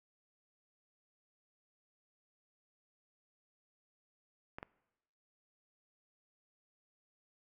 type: clicks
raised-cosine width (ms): 0.5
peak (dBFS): -28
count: 2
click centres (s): 4.585 / 4.629
effects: noise-tail reverb RT60 1.0 s tail -22 dB re dry